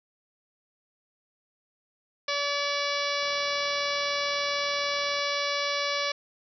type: harmonic tone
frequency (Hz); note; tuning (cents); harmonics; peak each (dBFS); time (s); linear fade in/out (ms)
573; D5; -43; 1 / 2 / 3 / 4 / 5 / 6 / 7 / 8 / 9 / 10; -32 / -33 / -36 / -33 / -39 / -37 / -36 / -39 / -37 / -42; 2.28-6.12; 5
type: click train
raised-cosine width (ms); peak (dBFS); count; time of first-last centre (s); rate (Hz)
0.5; -32; 79; 3.23-5.19; 39.8
effects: none